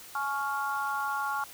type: chord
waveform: sine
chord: Db major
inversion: second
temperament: equal with one note detuned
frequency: 842.2 / 1108.7 / 1396.9 Hz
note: Ab5 / Db6 / F6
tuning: +24 / 0 / 0 cents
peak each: -33 dBFS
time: 0.15-1.44 s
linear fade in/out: 2 ms
effects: white hiss -48 dBFS RMS until 1.53 s